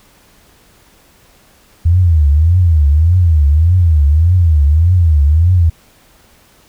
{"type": "tone with vibrato", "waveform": "sine", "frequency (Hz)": 80.6, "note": "E2", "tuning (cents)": -38, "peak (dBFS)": -6, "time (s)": [1.85, 5.7], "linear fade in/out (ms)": 10, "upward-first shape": "triangle", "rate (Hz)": 1.7, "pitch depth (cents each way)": 250, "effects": ["pink hiss -48 dBFS RMS until 6.68 s"]}